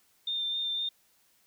sine tone with vibrato, 3607 Hz, A7, 42 cents sharp, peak -29 dBFS, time 0.27-0.89 s, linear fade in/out 5 ms, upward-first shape sine, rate 3.9 Hz, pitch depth 15 cents each way, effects white hiss -67 dBFS RMS until 1.46 s

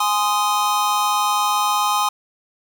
square chord, Ab major, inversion none, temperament just, 830.6 / 1038.3 / 1245.9 Hz, Ab5 / C6 / Eb6, 0 / -14 / +2 cents, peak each -22 dBFS, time 0-2.09 s, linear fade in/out 5 ms, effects 8-bit

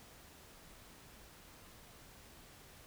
silence, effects pink hiss -58 dBFS RMS until 2.86 s

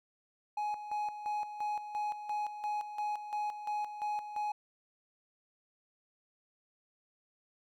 triangle tone with tremolo, 838 Hz, G#5, 15 cents sharp, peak -30 dBFS, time 0.57-4.52 s, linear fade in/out 5 ms, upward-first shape square, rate 2.9 Hz, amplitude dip 65%, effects none

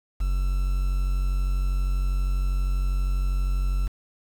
triangle tone with quantisation, 46.25 Hz, F#1, in tune, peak -19 dBFS, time 0.2-3.88 s, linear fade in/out 10 ms, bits 7, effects none

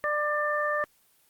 harmonic tone, 595 Hz, D5, 22 cents sharp, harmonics 1 / 2 / 3, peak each -29 / -29 / -29 dBFS, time 0.04-0.84 s, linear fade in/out 0 ms, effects white hiss -64 dBFS RMS until 1.29 s + Opus 24 kbps

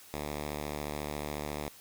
5% pulse tone, 74.1 Hz, D2, 16 cents sharp, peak -24 dBFS, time 0.14-1.68 s, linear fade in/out 0 ms, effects white hiss -54 dBFS RMS until 1.8 s

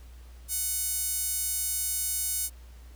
sawtooth tone with high-pass filter, 740 Hz, F#5, in tune, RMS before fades -30 dBFS, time 0.48-2.5 s, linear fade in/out 50 ms, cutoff 8800 Hz, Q 1.2, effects added 60 Hz sine -45 dBFS peak until 2.95 s + pink hiss -59 dBFS RMS until 2.95 s

